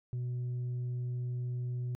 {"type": "tone", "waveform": "sine", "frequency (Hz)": 123.47, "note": "B2", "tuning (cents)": 0, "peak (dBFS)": -30, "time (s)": [0.13, 1.95], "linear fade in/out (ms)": 0, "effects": ["tanh soft clip ceiling -32 dBFS"]}